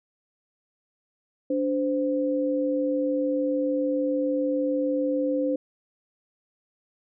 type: tone pair together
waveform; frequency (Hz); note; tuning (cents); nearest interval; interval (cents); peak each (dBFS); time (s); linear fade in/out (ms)
sine; 290 / 516.7; D4 / C5; -22 / -22; minor seventh; 1000; -25; 1.5-5.56; 5
effects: none